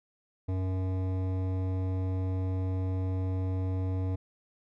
triangle tone with hard clipping, 93.4 Hz, F#2, 17 cents sharp, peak -30 dBFS, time 0.48-4.16 s, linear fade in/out 10 ms, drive 18 dB, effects none

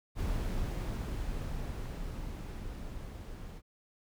brown noise with level ramp, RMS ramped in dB -33 to -44 dBFS, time 0.15-3.62 s, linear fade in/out 50 ms, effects none

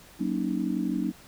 sine chord, D# minor seventh, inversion first, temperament just, 186.68 / 233.3 / 280 / 311.1 Hz, F#3 / A#3 / C#4 / D#4, +16 / +2 / +18 / 0 cents, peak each -31 dBFS, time 0.19-1.12 s, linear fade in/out 20 ms, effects pink hiss -52 dBFS RMS until 1.27 s

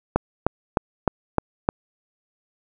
click train, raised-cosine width 1 ms, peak -3 dBFS, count 6, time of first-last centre 0.16-1.689 s, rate 3.27 Hz, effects none

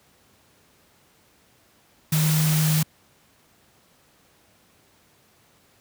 sine tone in noise, 155.56 Hz, D#3, in tune, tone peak -18 dBFS, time 2.12-2.83 s, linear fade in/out 5 ms, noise white, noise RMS -27 dBFS, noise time 2.12-2.83 s, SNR +6 dB, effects pink hiss -59 dBFS RMS until 5.8 s + high-pass 80 Hz 12 dB/octave

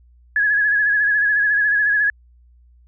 sine tone with vibrato, 1680 Hz, G#6, 19 cents sharp, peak -14 dBFS, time 0.36-2.1 s, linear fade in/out 2 ms, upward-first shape sine, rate 14 Hz, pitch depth 46 cents each way, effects added 60 Hz sine -48 dBFS peak until 2.87 s

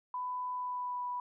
sine tone with pitch glide, 998 to 985.4 Hz, B5 to B5, +18 to -4 cents, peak -34 dBFS, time 0.14-1.2 s, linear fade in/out 2 ms, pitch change -22 cents, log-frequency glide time 0.52-1.06 s, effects none

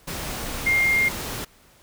sine tone in noise, 2119 Hz, C7, 21 cents sharp, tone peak -17 dBFS, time 0.66-1.09 s, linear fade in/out 10 ms, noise pink, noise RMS -31 dBFS, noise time 0.07-1.45 s, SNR +11 dB, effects pink hiss -55 dBFS RMS until 1.82 s

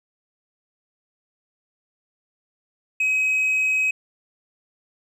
triangle tone with hard clipping, 2539 Hz, D#7, 34 cents sharp, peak -17 dBFS, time 3-3.91 s, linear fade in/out 5 ms, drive 1 dB, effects none

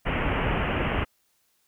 pink low-pass noise, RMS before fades -26 dBFS, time 0.05-1.05 s, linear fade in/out 20 ms, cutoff 3000 Hz, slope 96 dB/octave, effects white hiss -69 dBFS RMS until 1.67 s

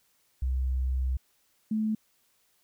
sine tone pair in turn, 64.5 / 217 Hz, C2 / A3, -24 / -24 cents, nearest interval octave + major sixth, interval 2100 cents, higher second, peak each -25 dBFS, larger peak neither, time 0.42-1.17 / 1.71-1.95 s, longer first, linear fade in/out 5 ms, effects white hiss -69 dBFS RMS until 2.63 s

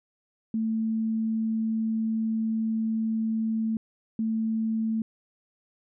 sine tone pair in turn, 222.2 / 222.2 Hz, A3 / A3, +17 / +17 cents, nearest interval unison, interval 0 cents, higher neither, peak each -24 dBFS, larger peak neither, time 0.54-3.77 / 4.19-5.02 s, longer first, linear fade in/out 2 ms, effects none

